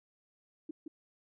sine tone with echo, 312.1 Hz, D#4, 5 cents sharp, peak -37 dBFS, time 0.69-0.71 s, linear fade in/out 5 ms, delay 170 ms, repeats 1, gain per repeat -3 dB, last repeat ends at 0.88 s, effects none

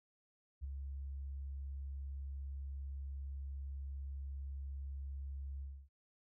sine tone with ADSR envelope, 68.7 Hz, C#2, 15 cents flat, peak -37 dBFS, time 0.61-5.89 s, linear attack 32 ms, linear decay 10 ms, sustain -4 dB, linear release 280 ms, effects none

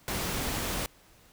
pink noise, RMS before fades -32 dBFS, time 0.08-0.86 s, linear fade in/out 0 ms, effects pink hiss -59 dBFS RMS until 1.32 s

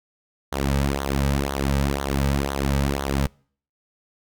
sawtooth tone with flanger, 69.3 Hz, C#2, in tune, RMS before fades -23 dBFS, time 0.52-3.27 s, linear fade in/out 5 ms, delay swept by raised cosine 0.39 to 2.89 ms, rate 2 Hz, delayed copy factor -0.75, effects noise-tail reverb RT60 0.5 s tail -26 dB re dry

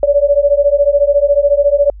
sine beating tone pair, 565 / 579 Hz, C#5 / D5, +33 / -25 cents, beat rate 14 Hz, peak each -11 dBFS, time 0.03-1.9 s, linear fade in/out 2 ms, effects added 50 Hz sine -30 dBFS peak until 2 s

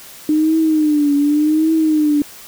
sine tone with vibrato, 303 Hz, D#4, 46 cents flat, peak -11 dBFS, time 0.29-2.22 s, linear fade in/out 2 ms, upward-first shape triangle, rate 0.87 Hz, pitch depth 110 cents each way, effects white hiss -38 dBFS RMS until 2.47 s

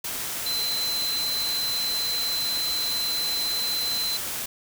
sine tone in noise, 4061 Hz, B7, 48 cents sharp, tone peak -25 dBFS, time 0.46-4.17 s, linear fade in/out 5 ms, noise white, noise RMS -31 dBFS, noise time 0.04-4.46 s, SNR +3 dB, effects none

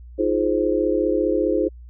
sine chord, F minor seventh, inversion third, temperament just, 314.3 / 349.2 / 419.1 / 523.8 Hz, Eb4 / F4 / Ab4 / C5, +18 / 0 / +16 / +2 cents, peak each -23 dBFS, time 0.18-1.69 s, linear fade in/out 20 ms, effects added 60 Hz sine -38 dBFS peak until 1.89 s

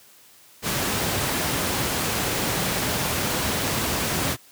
pink noise, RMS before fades -24 dBFS, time 0.62-4.37 s, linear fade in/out 50 ms, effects white hiss -52 dBFS RMS until 4.51 s + high-pass 80 Hz 12 dB/octave

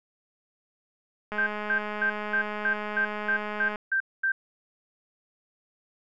click train, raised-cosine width 0.5 ms, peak -19 dBFS, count 513, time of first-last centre 1.32-3.758 s, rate 210 Hz
sine tone bursts, 1568 Hz, G6, in tune, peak -22 dBFS, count 10, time 1.38-4.32 s, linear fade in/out 5 ms, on 87 ms, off 230 ms
effects none

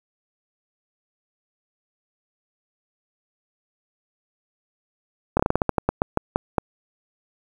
slowing click train, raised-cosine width 1 ms, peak -4 dBFS, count 14, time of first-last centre 5.37-6.582 s, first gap 25 ms, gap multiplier 1.2, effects 7-bit

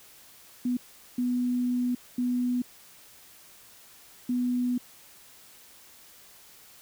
sine tone bursts at uneven times, 246.9 Hz, B3, in tune, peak -24 dBFS, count 4, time 0.65-0.77 / 1.18-1.95 / 2.18-2.62 / 4.29-4.78 s, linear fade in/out 5 ms, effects white hiss -53 dBFS RMS until 6.81 s

